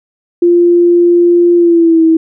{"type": "tone with pitch glide", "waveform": "sine", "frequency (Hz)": [347.3, 324], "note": ["F4", "E4"], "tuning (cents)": [-10, -30], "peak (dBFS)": -4, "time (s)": [0.42, 2.17], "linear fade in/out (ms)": 5, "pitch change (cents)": -120, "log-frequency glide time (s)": [1.56, 2.03], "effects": []}